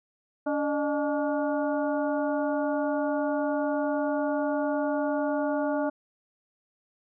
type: harmonic tone with a mistuned harmonic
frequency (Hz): 286.8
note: D4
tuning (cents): -41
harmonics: 1 / 2 / 3 / 4 / 5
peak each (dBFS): -28 / -28 / -34 / -40 / -38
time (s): 0.46-5.9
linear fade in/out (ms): 10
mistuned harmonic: 2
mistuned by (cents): +90
effects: none